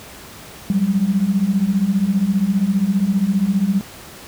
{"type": "beating tone pair", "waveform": "sine", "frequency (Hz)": [185, 200], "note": ["F#3", "G3"], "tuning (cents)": [0, 35], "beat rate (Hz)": 15, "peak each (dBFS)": [-19, -16], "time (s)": [0.7, 3.81], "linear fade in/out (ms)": 0, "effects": ["pink hiss -38 dBFS RMS until 4.27 s", "high-pass 60 Hz 12 dB/octave"]}